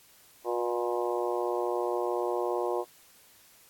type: harmonic tone with a mistuned harmonic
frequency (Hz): 120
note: B2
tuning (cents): -49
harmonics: 3 / 4 / 5 / 6 / 7 / 8 / 9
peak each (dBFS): -31 / -33 / -35 / -37 / -38 / -39 / -40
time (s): 0.44-2.85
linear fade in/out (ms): 50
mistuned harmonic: 9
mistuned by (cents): -37
effects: white hiss -58 dBFS RMS until 3.69 s + AAC 64 kbps